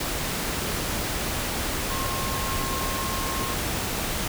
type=tone in noise; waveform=sine; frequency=1072 Hz; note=C6; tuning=42 cents sharp; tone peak=-32 dBFS; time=1.9-3.54 s; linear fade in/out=5 ms; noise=pink; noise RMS=-28 dBFS; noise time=0-4.28 s; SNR=-7 dB; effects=none